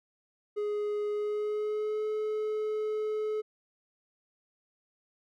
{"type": "tone with pitch glide", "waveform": "triangle", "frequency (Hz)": [416.8, 429], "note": ["G#4", "A4"], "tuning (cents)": [6, -44], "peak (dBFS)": -27, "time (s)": [0.56, 3.42], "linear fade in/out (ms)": 20, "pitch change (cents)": 50, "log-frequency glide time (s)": [1.11, 2.06], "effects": []}